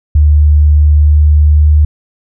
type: tone with pitch glide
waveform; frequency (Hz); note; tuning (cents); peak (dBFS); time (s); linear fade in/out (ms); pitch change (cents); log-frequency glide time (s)
sine; 74.6 to 75.12; D2 to D2; +28 to +40; -3; 0.15-1.85; 5; +12; 0.79-1.65
effects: none